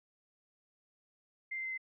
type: tone with pitch steps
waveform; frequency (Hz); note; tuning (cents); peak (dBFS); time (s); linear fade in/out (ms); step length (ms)
sine; 2093 / 2081 / 2069 / 2057; C7 / C7 / C7 / C7; 0 / -10 / -20 / -30; -36; 1.51-1.778; 10; 67
effects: none